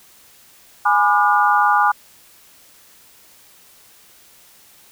sine chord, G# diminished seventh, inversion none, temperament just, 830.6 / 996.7 / 1196.1 / 1435.3 Hz, G#5 / B5 / D6 / F6, 0 / +16 / +31 / +47 cents, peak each -16 / -20 / -17 / -19 dBFS, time 0.85-1.92 s, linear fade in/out 10 ms, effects white hiss -49 dBFS RMS until 4.91 s

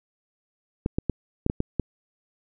clicks, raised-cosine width 3 ms, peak -10 dBFS, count 7, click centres 0.861 / 0.985 / 1.097 / 1.464 / 1.499 / 1.604 / 1.797 s, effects none

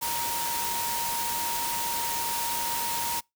sine tone in noise, 936 Hz, A#5, 7 cents sharp, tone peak -31 dBFS, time 0.01-3.21 s, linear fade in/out 20 ms, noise white, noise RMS -31 dBFS, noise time 0.01-3.21 s, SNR -3 dB, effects noise-tail reverb RT60 0.2 s tail -26 dB re dry

